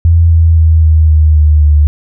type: tone with pitch steps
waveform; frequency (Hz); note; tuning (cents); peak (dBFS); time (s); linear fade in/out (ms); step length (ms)
sine; 83.5 / 81.92 / 80.38 / 78.86 / 77.37 / 75.91 / 74.48; E2 / E2 / E2 / D#2 / D#2 / D#2 / D2; +23 / -10 / -43 / +24 / -9 / -42 / +25; -3; 0.05-1.87; 0; 260
effects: none